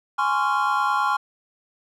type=chord; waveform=triangle; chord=Db major seventh; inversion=second; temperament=just; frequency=831.5 / 1039.4 / 1108.7 / 1385.9 Hz; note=Ab5 / C6 / Db6 / F6; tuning=+2 / -12 / 0 / -14 cents; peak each=-23 dBFS; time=0.18-1.17 s; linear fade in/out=10 ms; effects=none